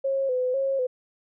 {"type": "tone with vibrato", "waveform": "sine", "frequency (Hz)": 523.3, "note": "C5", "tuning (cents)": 0, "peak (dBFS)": -22, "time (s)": [0.04, 0.87], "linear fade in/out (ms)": 10, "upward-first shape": "square", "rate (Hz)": 2, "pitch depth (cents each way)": 61, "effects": []}